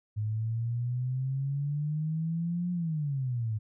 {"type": "exponential two-way sweep", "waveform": "sine", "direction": "up then down", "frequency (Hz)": [105.3, 178.9, 105.3], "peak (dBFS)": -28, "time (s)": [0.16, 3.59], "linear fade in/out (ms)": 20, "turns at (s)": 2.72, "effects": []}